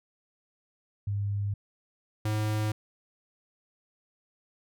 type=tone pair in turn; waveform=sine / square; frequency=101.2 / 107.22 Hz; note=G#2 / A2; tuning=-44 / -44 cents; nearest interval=minor second; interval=100 cents; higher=second; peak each=-27 dBFS; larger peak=neither; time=1.07-1.54 / 2.25-2.72 s; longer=neither; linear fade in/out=5 ms; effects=none